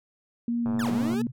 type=tone with vibrato; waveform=sine; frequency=234.3 Hz; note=A#3; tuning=9 cents sharp; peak=-24 dBFS; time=0.48-1.27 s; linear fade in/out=2 ms; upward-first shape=sine; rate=2.8 Hz; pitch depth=18 cents each way
type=tone with tremolo; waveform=sine; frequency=128 Hz; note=C3; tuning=38 cents flat; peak=-33 dBFS; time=0.65-1.32 s; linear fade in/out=20 ms; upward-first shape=sine; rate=11 Hz; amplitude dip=60%
type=click train; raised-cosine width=1 ms; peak=-24 dBFS; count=52; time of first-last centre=0.66-1.141 s; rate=106 Hz
type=linear two-way sweep; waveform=40% pulse; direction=down then up; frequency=1864.7 to 170 to 442.4 Hz; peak=-31 dBFS; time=0.79-1.22 s; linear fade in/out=5 ms; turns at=0.91 s
effects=none